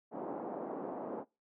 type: band-pass noise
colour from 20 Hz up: pink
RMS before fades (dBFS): -41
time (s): 0.11-1.25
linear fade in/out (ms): 50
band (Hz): 240 to 900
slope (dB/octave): 24
effects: noise-tail reverb RT60 0.3 s tail -26 dB re dry